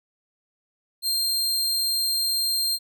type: tone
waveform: sawtooth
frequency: 4186 Hz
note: C8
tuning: in tune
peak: -19 dBFS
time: 1.02-2.79 s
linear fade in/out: 50 ms
effects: none